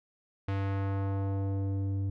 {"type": "tone with low-pass filter sweep", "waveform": "square", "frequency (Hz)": 98, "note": "G2", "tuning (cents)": 0, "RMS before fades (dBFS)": -31, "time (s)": [0.48, 2.1], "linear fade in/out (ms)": 5, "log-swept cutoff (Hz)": [2700, 230], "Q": 0.89, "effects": []}